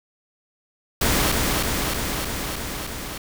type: noise with echo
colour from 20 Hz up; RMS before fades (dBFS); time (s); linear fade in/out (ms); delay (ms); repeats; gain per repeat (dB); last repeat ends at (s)
pink; -20; 1.01-1.32; 5; 310; 6; -2; 3.18
effects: none